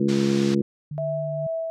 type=harmonic tone; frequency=69.3 Hz; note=C#2; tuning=in tune; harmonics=2 / 3 / 4 / 5 / 6 / 7; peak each=-28 / -21 / -30 / -23 / -35 / -32 dBFS; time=0-0.62 s; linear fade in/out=5 ms
type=low-pass noise; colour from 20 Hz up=white; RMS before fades=-36 dBFS; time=0.08-0.55 s; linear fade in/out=10 ms; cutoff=5800 Hz; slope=24 dB/octave
type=tone; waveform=sine; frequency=149.6 Hz; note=D3; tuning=32 cents sharp; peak=-29 dBFS; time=0.91-1.47 s; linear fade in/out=5 ms
type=tone with tremolo; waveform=sine; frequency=654 Hz; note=E5; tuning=14 cents flat; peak=-24 dBFS; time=0.98-1.7 s; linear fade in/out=0 ms; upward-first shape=sine; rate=2.3 Hz; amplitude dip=30%
effects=none